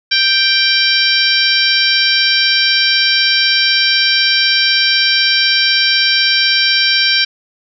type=harmonic tone; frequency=784 Hz; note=G5; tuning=in tune; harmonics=2 / 3 / 4 / 5 / 6 / 7; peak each=-17 / -17 / -17 / -17 / -17 / -17 dBFS; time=0.11-7.25 s; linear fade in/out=10 ms; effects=none